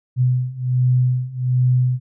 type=beating tone pair; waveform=sine; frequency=125.4 / 126.7 Hz; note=B2 / B2; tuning=+27 / +45 cents; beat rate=1.3 Hz; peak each=-19 / -17 dBFS; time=0.16-2 s; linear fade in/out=50 ms; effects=none